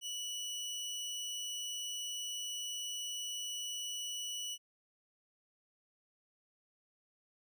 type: tone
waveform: 25% pulse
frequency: 2949 Hz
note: F#7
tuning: 6 cents flat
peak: -35 dBFS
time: 0.01-4.58 s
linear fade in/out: 50 ms
effects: none